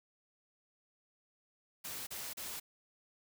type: noise bursts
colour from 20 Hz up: white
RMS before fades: -43 dBFS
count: 3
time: 1.84-2.6 s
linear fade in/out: 10 ms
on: 230 ms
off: 35 ms
effects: none